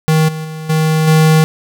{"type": "tone with level steps", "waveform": "square", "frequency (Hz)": 157.5, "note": "D#3", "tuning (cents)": 21, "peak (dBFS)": [-9, -21, -24, -11, -7], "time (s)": [0.08, 1.44], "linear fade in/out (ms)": 0, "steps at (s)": [0.28, 0.44, 0.69, 1.07], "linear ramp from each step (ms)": 10, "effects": []}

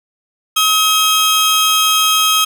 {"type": "tone pair together", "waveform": "sawtooth", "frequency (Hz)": [1274, 3220], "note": ["D#6", "G7"], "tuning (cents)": [41, 46], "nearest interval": "octave + major third", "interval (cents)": 1605, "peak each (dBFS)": -10, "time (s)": [0.56, 2.45], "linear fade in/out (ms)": 10, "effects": []}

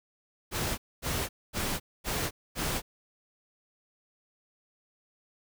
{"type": "noise bursts", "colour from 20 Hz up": "pink", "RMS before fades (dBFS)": -31, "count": 5, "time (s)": [0.51, 2.82], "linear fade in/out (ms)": 50, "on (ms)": 270, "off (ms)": 240, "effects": []}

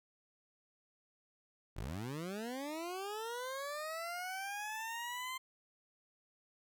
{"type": "linear sweep", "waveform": "20% pulse", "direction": "up", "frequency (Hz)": [39.32, 1046.5], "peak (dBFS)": -35, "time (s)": [1.76, 5.38], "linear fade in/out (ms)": 10, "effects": []}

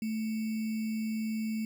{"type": "tone with sample-and-hold", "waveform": "sine", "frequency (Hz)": 219.6, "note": "A3", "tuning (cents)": -3, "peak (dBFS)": -30, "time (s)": [0.02, 1.65], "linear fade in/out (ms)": 2, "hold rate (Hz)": 2450, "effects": []}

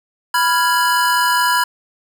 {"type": "chord", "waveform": "square", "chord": "F diminished", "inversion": "second", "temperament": "equal", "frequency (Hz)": [987.8, 1396.9, 1661.2], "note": ["Cb6", "F6", "Ab6"], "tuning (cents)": [0, 0, 0], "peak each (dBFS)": [-16, -21, -20], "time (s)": [0.34, 1.64], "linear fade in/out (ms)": 5, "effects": []}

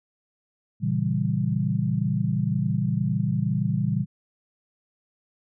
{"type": "chord", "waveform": "sine", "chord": "A# diminished seventh", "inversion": "none", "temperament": "equal", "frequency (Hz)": [116.54, 138.59, 164.81, 196], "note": ["A#2", "C#3", "E3", "G3"], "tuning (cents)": [0, 0, 0, 0], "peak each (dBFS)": -27, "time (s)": [0.8, 4.06], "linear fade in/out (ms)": 50, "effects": []}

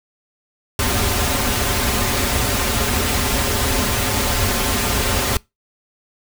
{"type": "noise with comb filter", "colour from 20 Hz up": "pink", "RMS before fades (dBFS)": -19, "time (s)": [0.79, 5.37], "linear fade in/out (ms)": 2, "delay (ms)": 6.2, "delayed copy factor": -0.85, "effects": ["noise-tail reverb RT60 0.2 s tail -23 dB re dry"]}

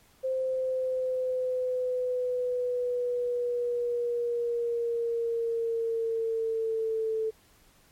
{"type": "linear sweep", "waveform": "sine", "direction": "down", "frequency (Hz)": [523, 440], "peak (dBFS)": -26, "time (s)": [0.23, 7.31], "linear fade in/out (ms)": 20, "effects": ["pink hiss -61 dBFS RMS until 7.91 s", "MP3 64 kbps"]}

